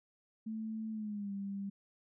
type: tone with pitch glide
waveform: sine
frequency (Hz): 220 to 198.28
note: A3 to G3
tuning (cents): 0 to +20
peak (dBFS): -37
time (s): 0.46-1.7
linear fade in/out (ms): 10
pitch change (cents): -180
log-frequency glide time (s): 0.91-1.32
effects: none